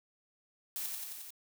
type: noise with echo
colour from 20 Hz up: blue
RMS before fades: -38 dBFS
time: 0.76-0.86 s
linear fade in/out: 0 ms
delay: 89 ms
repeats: 5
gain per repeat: -2 dB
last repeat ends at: 1.305 s
effects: none